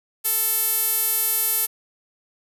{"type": "tone with band-pass filter", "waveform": "sawtooth", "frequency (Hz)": 440, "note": "A4", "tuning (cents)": 0, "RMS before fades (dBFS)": -22, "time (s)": [0.24, 1.67], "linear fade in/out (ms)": 20, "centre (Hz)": 12000, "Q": 5.1, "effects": []}